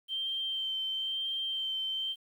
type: tone with vibrato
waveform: sine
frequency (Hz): 3131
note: G7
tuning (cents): -3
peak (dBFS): -31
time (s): 0.08-2.16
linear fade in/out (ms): 50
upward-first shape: sine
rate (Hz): 1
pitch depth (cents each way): 16
effects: 10-bit